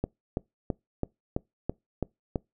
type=click train; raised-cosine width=2 ms; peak=-14 dBFS; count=8; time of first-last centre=0.04-2.358 s; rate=3.02 Hz; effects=noise-tail reverb RT60 0.2 s tail -25 dB re dry